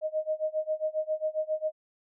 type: tone with tremolo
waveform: sine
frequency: 622.3 Hz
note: D#5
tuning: in tune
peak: -24 dBFS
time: 0.01-1.72 s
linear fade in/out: 50 ms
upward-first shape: sine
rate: 7.4 Hz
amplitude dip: 95%
effects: none